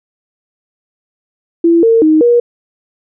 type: tone with pitch steps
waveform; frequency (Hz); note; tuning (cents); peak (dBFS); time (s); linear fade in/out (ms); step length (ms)
sine; 336.3 / 455.5 / 312.1 / 477.7; E4 / A#4 / D#4 / A#4; +35 / -40 / +5 / +42; -5; 1.64-2.4; 5; 190
effects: none

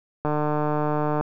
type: click train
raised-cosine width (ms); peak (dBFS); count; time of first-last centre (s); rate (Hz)
1; -11; 145; 0.25-1.21; 150
effects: none

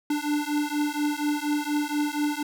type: beating tone pair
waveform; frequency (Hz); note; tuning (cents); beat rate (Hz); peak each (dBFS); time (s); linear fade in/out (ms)
square; 293.7 / 297.9; D4 / D4; 0 / +25; 4.2; -28; 0.1-2.43; 5
effects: none

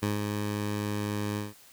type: tone with ADSR envelope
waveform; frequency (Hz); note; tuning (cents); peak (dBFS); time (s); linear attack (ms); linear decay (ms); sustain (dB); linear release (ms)
15% pulse; 103.83; G#2; 0; -19; 0.02-1.54; 12; 150; -4; 170
effects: white hiss -55 dBFS RMS until 1.72 s

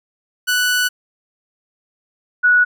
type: tone pair in turn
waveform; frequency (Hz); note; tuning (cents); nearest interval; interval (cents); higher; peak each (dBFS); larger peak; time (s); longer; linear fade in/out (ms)
sawtooth / sine; 1483 / 1467.7; F#6 / F#6; +4 / -14; unison; 18; first; -11 / -9; second; 0.47-0.89 / 2.43-2.65; first; 20
effects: none

